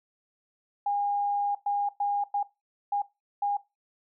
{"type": "tone bursts at uneven times", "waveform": "sine", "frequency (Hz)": 813, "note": "G#5", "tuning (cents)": -37, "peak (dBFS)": -24, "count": 6, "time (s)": [[0.86, 1.55], [1.66, 1.89], [2, 2.24], [2.34, 2.43], [2.92, 3.02], [3.42, 3.57]], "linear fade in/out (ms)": 5, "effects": ["noise-tail reverb RT60 0.2 s tail -17 dB re dry"]}